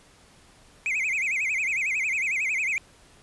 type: tone with vibrato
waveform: triangle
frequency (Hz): 2304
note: D7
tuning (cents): -34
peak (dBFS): -22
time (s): 0.86-2.78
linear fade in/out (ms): 0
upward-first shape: sine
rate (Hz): 11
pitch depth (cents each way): 200
effects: pink hiss -55 dBFS RMS until 3.22 s + resampled to 24000 Hz